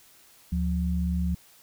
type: tone pair together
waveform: sine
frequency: 73.8 / 177.26 Hz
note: D2 / F3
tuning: +9 / +26 cents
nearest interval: octave + minor third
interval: 1517 cents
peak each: -26 / -27 dBFS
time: 0.52-1.35 s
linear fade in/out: 5 ms
effects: white hiss -56 dBFS RMS until 1.62 s